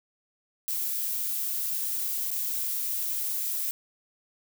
violet noise with dropouts, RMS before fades -30 dBFS, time 0.68-3.71 s, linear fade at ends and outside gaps 0 ms, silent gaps 2.305-2.313 s, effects none

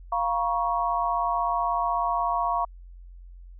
sine chord, Bb minor, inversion second, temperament equal with one note detuned, 698.5 / 952.5 / 1108.7 Hz, F5 / Bb5 / Db6, 0 / +37 / 0 cents, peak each -27 dBFS, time 0.12-2.65 s, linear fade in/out 5 ms, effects added 44 Hz sine -42 dBFS peak until 3.59 s

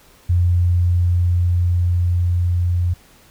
sine tone with level ramp, 88 Hz, F2, 14 cents sharp, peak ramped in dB -12 to -15 dBFS, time 0.29-2.94 s, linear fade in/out 10 ms, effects pink hiss -50 dBFS RMS until 3.3 s

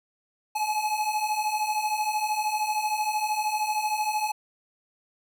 square beating tone pair, 843 / 856 Hz, G#5 / A5, +26 / -48 cents, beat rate 13 Hz, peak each -31 / -27 dBFS, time 0.55-4.32 s, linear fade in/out 10 ms, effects none

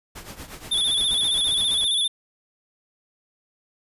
pink noise with tremolo, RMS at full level -36 dBFS, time 0.15-1.85 s, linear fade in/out 10 ms, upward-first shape triangle, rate 8.4 Hz, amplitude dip 80%
square tone with vibrato, 3491 Hz, A7, 14 cents flat, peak -20 dBFS, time 0.71-2.08 s, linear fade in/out 10 ms, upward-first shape square, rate 15 Hz, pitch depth 48 cents each way
effects resampled to 32000 Hz

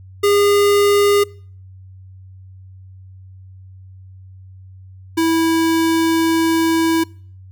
square tone pair in turn, 406.9 / 327.3 Hz, G#4 / E4, -35 / -12 cents, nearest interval major third, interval 377 cents, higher first, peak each -12 / -14 dBFS, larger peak first, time 0.23-1.24 / 5.17-7.04 s, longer second, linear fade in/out 10 ms, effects noise-tail reverb RT60 0.5 s tail -25 dB re dry + added 94 Hz sine -37 dBFS peak until 7.51 s

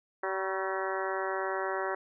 harmonic tone with a mistuned harmonic, 191.3 Hz, G3, 42 cents flat, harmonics 2 / 3 / 4 / 5 / 6 / 7 / 8 / 9 / 10, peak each -35 / -37 / -38 / -39 / -40 / -40 / -41 / -42 / -42 dBFS, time 0.23-1.95 s, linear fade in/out 5 ms, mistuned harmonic 6, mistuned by -56 cents, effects none

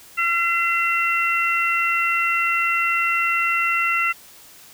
harmonic tone, 680 Hz, F5, 46 cents flat, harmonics 2 / 3 / 4, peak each -22 / -22 / -22 dBFS, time 0.17-4.13 s, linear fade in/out 20 ms, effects white hiss -46 dBFS RMS until 4.73 s

